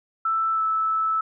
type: tone with pitch glide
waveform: sine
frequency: 1324 to 1310.3 Hz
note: E6 to E6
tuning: +7 to -11 cents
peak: -20 dBFS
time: 0.25-1.21 s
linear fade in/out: 5 ms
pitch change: -18 cents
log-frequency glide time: 0.52-0.62 s
effects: none